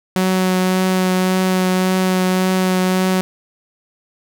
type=tone with vibrato; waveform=sawtooth; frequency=185.6 Hz; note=F#3; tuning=6 cents sharp; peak=-10 dBFS; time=0.16-3.21 s; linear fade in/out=0 ms; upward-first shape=triangle; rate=1.8 Hz; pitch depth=13 cents each way; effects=none